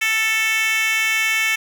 10% pulse tone with high-pass filter, 441.5 Hz, A4, 6 cents sharp, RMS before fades -19 dBFS, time 0.01-1.56 s, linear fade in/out 10 ms, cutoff 2200 Hz, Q 2.7, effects none

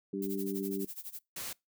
harmonic tone, 98 Hz, G2, in tune, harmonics 2 / 3 / 4, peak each -37 / -37 / -37 dBFS, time 0.13-0.85 s, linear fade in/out 5 ms
violet noise with tremolo, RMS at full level -41 dBFS, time 0.22-1.19 s, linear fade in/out 2 ms, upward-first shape sine, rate 12 Hz, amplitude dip 90%
white noise, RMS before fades -40 dBFS, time 1.36-1.53 s, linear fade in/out 5 ms
effects noise-tail reverb RT60 0.2 s tail -24 dB re dry

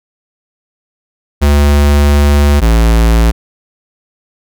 square tone pair in turn, 72.3 / 56.3 Hz, D2 / A1, -27 / +40 cents, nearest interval major third, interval 433 cents, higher first, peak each -6 dBFS, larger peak neither, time 1.41-2.61 / 2.61-3.32 s, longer first, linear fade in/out 20 ms, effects none

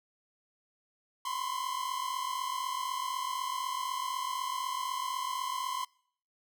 45% pulse tone cluster, 994 / 1030 / 1078 Hz, B5 / C6 / C#6, +11 / -28 / -49 cents, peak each -39 / -36 / -38 dBFS, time 1.25-5.85 s, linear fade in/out 5 ms, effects noise-tail reverb RT60 0.6 s tail -25 dB re dry

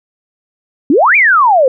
sine exponential two-way sweep, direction up then down, 251.4 to 2464 to 494.5 Hz, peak -5 dBFS, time 0.9-1.68 s, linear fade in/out 2 ms, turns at 1.16 s, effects none

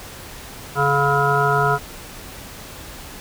harmonic tone with a mistuned harmonic, 141.4 Hz, C#3, 35 cents sharp, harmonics 1 / 3 / 5 / 7 / 9 / 10, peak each -22 / -22 / -22 / -22 / -22 / -22 dBFS, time 0.75-1.79 s, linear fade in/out 50 ms, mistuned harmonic 9, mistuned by +18 cents, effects pink hiss -37 dBFS RMS until 3.2 s

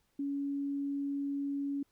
sine tone, 281 Hz, C#4, 24 cents sharp, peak -32 dBFS, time 0.19-1.83 s, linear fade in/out 5 ms, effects pink hiss -75 dBFS RMS until 1.91 s

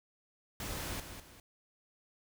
pink noise with echo, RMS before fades -40 dBFS, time 0.6-1 s, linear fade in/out 2 ms, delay 200 ms, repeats 2, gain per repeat -8 dB, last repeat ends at 1.4 s, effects none

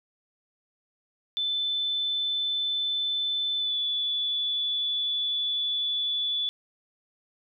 sine tone with pitch glide, 3520 to 3452 Hz, A7 to A7, 0 to -34 cents, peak -25 dBFS, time 1.37-6.49 s, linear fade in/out 0 ms, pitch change -34 cents, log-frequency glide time 3.58-3.77 s, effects none

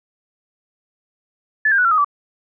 sine tone with pitch steps, 1734 / 1599.3 / 1475.1 / 1360.5 / 1254.8 / 1157.3 Hz, A6 / G6 / F#6 / F6 / D#6 / D6, -26 / +34 / -6 / -46 / +14 / -26 cents, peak -12 dBFS, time 1.65-2.046 s, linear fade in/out 5 ms, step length 66 ms, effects none

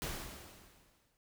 pink noise with exponential decay, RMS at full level -38 dBFS, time 0.02-1.17 s, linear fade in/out 0 ms, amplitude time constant 250 ms, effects none

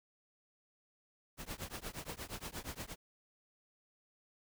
pink noise with tremolo, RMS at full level -41 dBFS, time 1.37-2.96 s, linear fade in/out 50 ms, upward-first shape triangle, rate 8.5 Hz, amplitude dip 100%, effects none

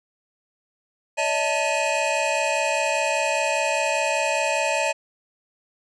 square tone cluster, 574 / 639 / 888 / 2504 Hz, D5 / D#5 / A5 / D#7, -40 / +46 / +16 / +10 cents, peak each -27 dBFS, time 1.17-4.93 s, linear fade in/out 20 ms, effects resampled to 22050 Hz

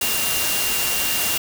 sine tone in noise, 2787 Hz, F7, 4 cents flat, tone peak -27 dBFS, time 0.01-1.38 s, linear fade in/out 5 ms, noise white, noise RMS -22 dBFS, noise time 0.01-1.38 s, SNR -8 dB, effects none

